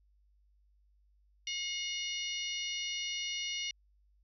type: harmonic tone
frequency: 720 Hz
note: F#5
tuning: 47 cents flat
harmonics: 3 / 4 / 5 / 6 / 7 / 8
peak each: -41 / -38 / -45 / -46 / -50 / -42 dBFS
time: 1.47-3.71 s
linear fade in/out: 2 ms
effects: added 50 Hz sine -65 dBFS peak until 4.23 s